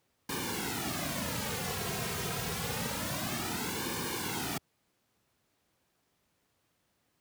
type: noise with flanger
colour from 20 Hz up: pink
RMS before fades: -35 dBFS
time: 0.29-4.58 s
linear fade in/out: 5 ms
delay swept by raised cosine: 1.5 to 3.5 ms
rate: 0.27 Hz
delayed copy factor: -0.85
effects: pink hiss -75 dBFS RMS until 7.2 s + high-pass 80 Hz 12 dB/octave